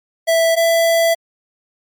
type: tone pair in turn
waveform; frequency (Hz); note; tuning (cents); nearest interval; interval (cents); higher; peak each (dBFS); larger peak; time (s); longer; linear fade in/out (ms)
square; 659.3 / 665.4; E5 / E5; 0 / +16; unison; 16; second; -12; neither; 0.27-0.56 / 0.56-1.15; second; 20
effects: MP3 96 kbps